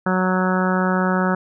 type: harmonic tone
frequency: 185 Hz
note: F#3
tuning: in tune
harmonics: 1 / 2 / 3 / 4 / 5 / 6 / 7 / 8 / 9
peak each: -19 / -26 / -26 / -29 / -27 / -32 / -26 / -27 / -31 dBFS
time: 0.06-1.35 s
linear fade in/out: 5 ms
effects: none